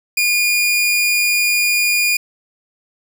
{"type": "tone", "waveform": "sawtooth", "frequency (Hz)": 2431, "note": "D#7", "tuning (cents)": -41, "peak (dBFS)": -10, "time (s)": [0.17, 2.17], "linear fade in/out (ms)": 5, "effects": []}